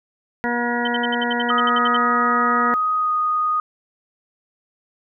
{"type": "harmonic tone", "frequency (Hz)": 239.7, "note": "A#3", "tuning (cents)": 48, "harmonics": [1, 2, 3, 4, 6, 7, 8], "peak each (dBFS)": [-24, -27, -28, -27, -28, -30, -27], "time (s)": [0.44, 2.74], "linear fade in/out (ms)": 0}
{"type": "tone bursts", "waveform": "sine", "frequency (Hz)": 3081, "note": "G7", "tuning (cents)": -31, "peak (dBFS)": -22, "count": 13, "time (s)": [0.85, 1.967], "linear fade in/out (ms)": 5, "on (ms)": 25, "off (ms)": 66}
{"type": "tone with pitch glide", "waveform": "sine", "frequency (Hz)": [1251, 1238.8], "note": ["D#6", "D#6"], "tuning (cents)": [9, -8], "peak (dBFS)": -17, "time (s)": [1.5, 3.6], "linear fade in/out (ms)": 2, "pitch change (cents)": -17, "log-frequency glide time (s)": [2.96, 3.12]}
{"effects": []}